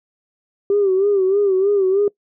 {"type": "tone with vibrato", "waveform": "sine", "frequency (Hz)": 392, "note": "G4", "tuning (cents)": 0, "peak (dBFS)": -12, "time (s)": [0.7, 2.08], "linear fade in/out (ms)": 2, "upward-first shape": "sine", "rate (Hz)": 3.2, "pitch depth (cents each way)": 86, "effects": ["noise-tail reverb RT60 0.1 s tail -23 dB re dry", "tanh soft clip ceiling -8 dBFS"]}